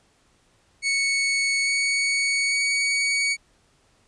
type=tone with pitch steps; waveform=sawtooth; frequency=2217 / 2231 / 2245 Hz; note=C#7 / C#7 / C#7; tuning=0 / +11 / +21 cents; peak=-17 dBFS; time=0.82-3.37 s; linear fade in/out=50 ms; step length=850 ms; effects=pink hiss -62 dBFS RMS until 4.07 s + resampled to 22050 Hz